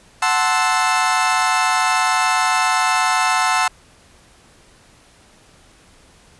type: chord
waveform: 30% pulse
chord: F# half-diminished seventh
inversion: none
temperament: equal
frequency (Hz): 740 / 880 / 1046.5 / 1318.5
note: F#5 / A5 / C6 / E6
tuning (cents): 0 / 0 / 0 / 0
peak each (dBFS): -18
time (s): 0.22-3.68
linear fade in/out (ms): 5
effects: pink hiss -50 dBFS RMS until 6.39 s + resampled to 24000 Hz